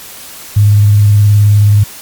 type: tone with vibrato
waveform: sine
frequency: 103.4 Hz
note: G#2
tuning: 7 cents flat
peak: -3 dBFS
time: 0.56-1.84 s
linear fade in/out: 10 ms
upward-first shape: triangle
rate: 19 Hz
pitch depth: 36 cents each way
effects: white hiss -30 dBFS RMS until 2.01 s + MP3 96 kbps